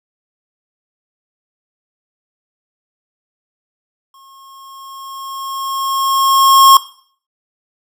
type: tone with exponential growth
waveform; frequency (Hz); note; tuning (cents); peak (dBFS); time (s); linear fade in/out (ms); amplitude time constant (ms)
square; 1082; C#6; -42; -3; 4.14-6.77; 2; 570
effects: noise-tail reverb RT60 0.5 s tail -17 dB re dry